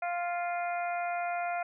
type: harmonic tone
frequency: 349.2 Hz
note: F4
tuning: in tune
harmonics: 2 / 3 / 4 / 5 / 6 / 7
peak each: -31 / -46 / -39 / -49 / -43 / -43 dBFS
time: 0.02-1.63 s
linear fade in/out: 5 ms
effects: none